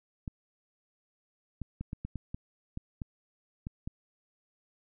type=clicks; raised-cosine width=5 ms; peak=-24 dBFS; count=11; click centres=0.278 / 1.617 / 1.81 / 1.931 / 2.05 / 2.157 / 2.345 / 2.774 / 3.018 / 3.669 / 3.875 s; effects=none